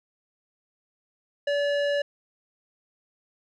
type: tone with low-pass filter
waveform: square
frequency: 574 Hz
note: D5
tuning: 40 cents flat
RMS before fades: -25 dBFS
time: 1.47-2.02 s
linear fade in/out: 5 ms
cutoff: 3200 Hz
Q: 0.96
effects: none